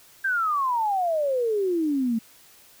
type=exponential sweep; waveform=sine; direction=down; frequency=1607 to 219.5 Hz; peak=-21 dBFS; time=0.24-2.19 s; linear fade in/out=10 ms; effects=white hiss -53 dBFS RMS until 2.8 s